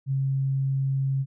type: tone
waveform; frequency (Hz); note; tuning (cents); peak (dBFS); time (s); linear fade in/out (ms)
sine; 135.4; C#3; -40; -22; 0.06-1.26; 50
effects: none